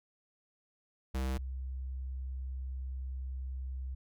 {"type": "tone pair in turn", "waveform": ["square", "sine"], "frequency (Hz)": [65.41, 65.04], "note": ["C2", "C2"], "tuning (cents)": [0, -10], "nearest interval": "unison", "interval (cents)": 10, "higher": "first", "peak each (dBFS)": [-32, -36], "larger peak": "first", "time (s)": [[1.14, 1.38], [1.38, 3.95]], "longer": "second", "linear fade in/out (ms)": 10, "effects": []}